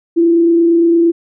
sine tone with frequency modulation, 336.8 Hz, E4, 37 cents sharp, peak -7 dBFS, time 0.16-1.12 s, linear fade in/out 20 ms, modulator 28.7 Hz, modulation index 0.23, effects none

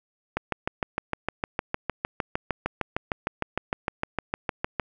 click train, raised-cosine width 0.5 ms, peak -10 dBFS, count 30, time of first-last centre 0.37-4.797 s, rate 6.55 Hz, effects none

